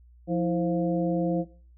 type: harmonic tone with a mistuned harmonic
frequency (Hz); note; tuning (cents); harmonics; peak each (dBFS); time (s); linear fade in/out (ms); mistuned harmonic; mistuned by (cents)
174.61; F3; 0; 1 / 2 / 3 / 4; -26 / -28 / -30 / -35; 0.27-1.45; 50; 2; -110
effects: noise-tail reverb RT60 0.4 s tail -18 dB re dry + added 60 Hz sine -51 dBFS peak until 1.77 s